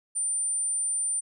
sine tone, 9140 Hz, D9, 48 cents flat, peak -25 dBFS, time 0.15-1.21 s, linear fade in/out 20 ms, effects none

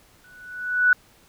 sine tone with exponential growth, 1480 Hz, F#6, in tune, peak -11 dBFS, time 0.24-0.93 s, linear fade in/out 2 ms, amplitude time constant 150 ms, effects pink hiss -56 dBFS RMS until 1.28 s

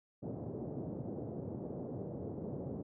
pink band-pass noise, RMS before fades -42 dBFS, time 0.22-2.83 s, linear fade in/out 20 ms, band 100 to 570 Hz, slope 24 dB/octave, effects none

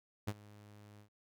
sawtooth tone with ADSR envelope, 104 Hz, G#2, 3 cents sharp, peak -29 dBFS, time 0.27-1.09 s, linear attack 13 ms, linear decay 46 ms, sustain -22 dB, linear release 94 ms, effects none

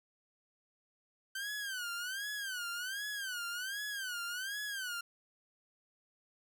sawtooth tone with vibrato, 1535 Hz, G6, 37 cents flat, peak -34 dBFS, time 1.35-5.01 s, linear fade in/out 5 ms, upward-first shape sine, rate 1.3 Hz, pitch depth 170 cents each way, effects none

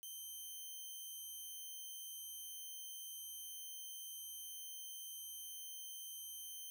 5% pulse tone, 3109 Hz, G7, 15 cents flat, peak -39 dBFS, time 0.03-6.7 s, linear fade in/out 0 ms, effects none

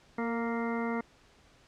harmonic tone with a mistuned harmonic, 232.8 Hz, A#3, 2 cents flat, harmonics 1 / 2 / 3 / 4 / 5 / 6 / 8 / 9, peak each -32 / -36 / -41 / -40 / -43 / -42 / -46 / -44 dBFS, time 0.18-1.01 s, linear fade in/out 5 ms, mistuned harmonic 2, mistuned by -20 cents, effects pink hiss -61 dBFS RMS until 1.67 s + low-pass 6000 Hz 12 dB/octave

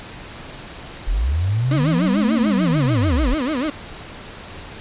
sine linear two-way sweep, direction up then down, 34.63 to 233.1 to 34.63 Hz, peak -16 dBFS, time 1.07-3.35 s, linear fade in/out 10 ms, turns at 2.37 s
35% pulse tone with vibrato, 277.2 Hz, C#4, in tune, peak -18 dBFS, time 1.71-3.7 s, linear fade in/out 2 ms, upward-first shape sine, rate 6.8 Hz, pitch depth 250 cents each way
effects pink hiss -36 dBFS RMS until 4.8 s + resampled to 8000 Hz

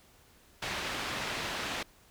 white low-pass noise, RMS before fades -36 dBFS, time 0.62-1.83 s, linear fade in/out 5 ms, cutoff 3100 Hz, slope 12 dB/octave, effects pink hiss -61 dBFS RMS until 2.1 s

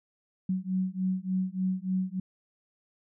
sine beating tone pair, 185 / 188.4 Hz, F#3 / F#3, 0 / +32 cents, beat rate 3.4 Hz, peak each -30 dBFS, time 0.49-2.2 s, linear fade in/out 5 ms, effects none

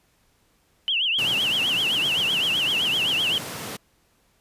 sine tone with vibrato, 2960 Hz, F#7, in tune, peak -20 dBFS, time 0.88-3.38 s, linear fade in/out 0 ms, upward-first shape triangle, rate 7.8 Hz, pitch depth 220 cents each way
pink high-pass noise, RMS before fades -34 dBFS, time 1.18-3.77 s, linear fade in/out 10 ms, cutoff 110 Hz, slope 24 dB/octave
effects pink hiss -64 dBFS RMS until 4.4 s + resampled to 32000 Hz

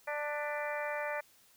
harmonic tone with a mistuned harmonic, 295.5 Hz, D4, 11 cents sharp, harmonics 2 / 3 / 4 / 5 / 6 / 7 / 8, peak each -37 / -41 / -45 / -44 / -42 / -44 / -45 dBFS, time 0.07-1.21 s, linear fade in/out 10 ms, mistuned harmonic 7, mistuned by -52 cents, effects white hiss -64 dBFS RMS until 1.56 s

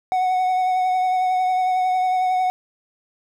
triangle tone with vibrato, 740 Hz, F#5, in tune, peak -15 dBFS, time 0.12-2.5 s, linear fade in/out 0 ms, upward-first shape triangle, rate 11 Hz, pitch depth 22 cents each way, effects none

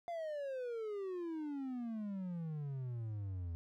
triangle exponential sweep, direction down, 698.5 to 82.41 Hz, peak -37 dBFS, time 0.08-3.55 s, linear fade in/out 0 ms, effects none

